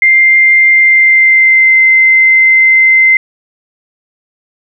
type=tone with pitch glide; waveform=sine; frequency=2098 to 2073 Hz; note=C7 to C7; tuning=+4 to -17 cents; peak=-3 dBFS; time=0.02-3.17 s; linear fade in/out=2 ms; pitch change=-21 cents; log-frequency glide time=0.7-1.81 s; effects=none